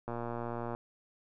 click train, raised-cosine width 1 ms, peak -24 dBFS, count 80, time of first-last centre 0.08-0.749 s, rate 118 Hz, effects none

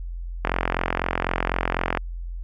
click train, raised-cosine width 0.5 ms, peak -6 dBFS, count 68, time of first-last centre 0.45-1.973 s, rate 44 Hz, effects added 43 Hz sine -29 dBFS peak until 2.43 s

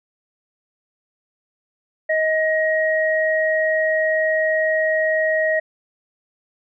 sine tone pair together, 630 / 1887.9 Hz, D#5 / A#6, +21 / +21 cents, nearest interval octave + perfect fifth, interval 1900 cents, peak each -18 / -20 dBFS, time 2.09-5.6 s, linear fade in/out 10 ms, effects none

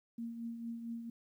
sine tone with tremolo, 231.9 Hz, A#3, 9 cents flat, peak -37 dBFS, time 0.18-1.1 s, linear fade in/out 5 ms, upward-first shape triangle, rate 4.4 Hz, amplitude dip 55%, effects 12-bit

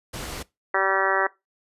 pink low-pass noise, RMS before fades -34 dBFS, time 0.13-0.43 s, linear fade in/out 10 ms, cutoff 12000 Hz, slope 12 dB/octave
harmonic tone, 192.8 Hz, G3, 28 cents flat, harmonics 2 / 3 / 4 / 5 / 6 / 7 / 8 / 9 / 10, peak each -28 / -28 / -28 / -28 / -28 / -28 / -28 / -28 / -28 dBFS, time 0.74-1.27 s, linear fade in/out 5 ms
effects noise-tail reverb RT60 0.2 s tail -20 dB re dry + resampled to 32000 Hz

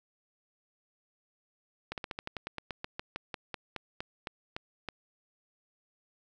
slowing click train, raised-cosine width 0.3 ms, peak -20 dBFS, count 20, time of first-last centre 1.92-4.887 s, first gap 58 ms, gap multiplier 1.1, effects none

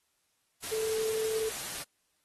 sine tone in noise, 440 Hz, A4, in tune, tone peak -29 dBFS, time 0.71-1.5 s, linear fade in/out 20 ms, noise white, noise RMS -38 dBFS, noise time 0.62-1.84 s, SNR +6 dB, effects white hiss -75 dBFS RMS until 2.24 s + AAC 32 kbps

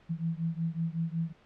sine beating tone pair, 162.8 / 168.2 Hz, E3 / E3, -21 / +35 cents, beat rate 5.4 Hz, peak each -32 / -33 dBFS, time 0.09-1.33 s, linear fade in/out 20 ms, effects pink hiss -61 dBFS RMS until 1.45 s + low-pass 3000 Hz 12 dB/octave

